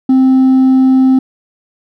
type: tone with hard clipping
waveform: triangle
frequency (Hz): 261.6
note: C4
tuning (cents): 0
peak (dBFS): -4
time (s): 0.09-1.19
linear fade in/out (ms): 5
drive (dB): 1
effects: none